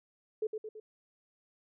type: tone with echo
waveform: sine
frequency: 432.4 Hz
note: A4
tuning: 30 cents flat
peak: -29 dBFS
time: 0.42-0.47 s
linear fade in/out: 5 ms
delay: 110 ms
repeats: 3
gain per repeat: -5 dB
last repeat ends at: 0.8 s
effects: none